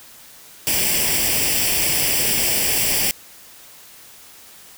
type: noise with comb filter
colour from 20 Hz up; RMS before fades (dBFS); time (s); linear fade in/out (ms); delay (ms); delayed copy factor
white; -19; 0.67-3.11; 0; 0.38; +0.7
effects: white hiss -44 dBFS RMS until 4.77 s